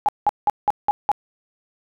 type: tone bursts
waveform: sine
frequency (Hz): 830.6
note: G#5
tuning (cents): 0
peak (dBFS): -13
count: 6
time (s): 0.06-1.116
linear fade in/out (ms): 0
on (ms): 26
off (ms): 180
effects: none